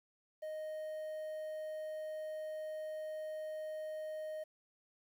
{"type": "tone with quantisation", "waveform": "triangle", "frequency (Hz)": 621, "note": "D#5", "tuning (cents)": -3, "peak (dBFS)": -38, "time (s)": [0.42, 4.44], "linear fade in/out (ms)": 10, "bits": 11, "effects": []}